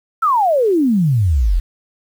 sine exponential sweep, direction down, 1373 to 38.53 Hz, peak -11 dBFS, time 0.22-1.6 s, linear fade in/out 10 ms, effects 7-bit

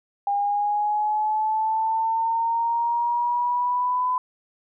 sine linear sweep, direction up, 805 to 1008 Hz, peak -20 dBFS, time 0.27-4.18 s, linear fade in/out 2 ms, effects none

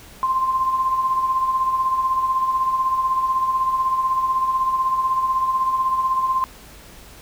sine tone with tremolo, 1046.5 Hz, C6, in tune, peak -15 dBFS, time 0.23-6.44 s, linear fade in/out 0 ms, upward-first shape sine, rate 16 Hz, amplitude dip 50%, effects added 50 Hz sine -48 dBFS peak until 7.21 s + pink hiss -44 dBFS RMS until 7.21 s

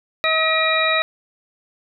harmonic tone with a mistuned harmonic, 638 Hz, D#5, 43 cents sharp, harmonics 1 / 2 / 3 / 4 / 6, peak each -22 / -22 / -22 / -22 / -22 dBFS, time 0.24-1.02 s, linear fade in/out 0 ms, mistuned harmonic 4, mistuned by -98 cents, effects none

